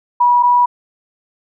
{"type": "tone pair in turn", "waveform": "sine", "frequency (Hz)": [971, 975], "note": ["B5", "B5"], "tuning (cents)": [-30, -23], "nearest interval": "unison", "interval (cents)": 7, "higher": "second", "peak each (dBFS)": -8, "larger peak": "neither", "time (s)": [[0.2, 0.43], [0.43, 0.66]], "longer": "neither", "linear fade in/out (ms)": 10, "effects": []}